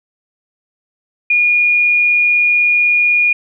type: tone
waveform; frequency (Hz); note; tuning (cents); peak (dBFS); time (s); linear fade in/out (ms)
sine; 2436; D#7; -37; -9; 1.3-3.33; 5
effects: none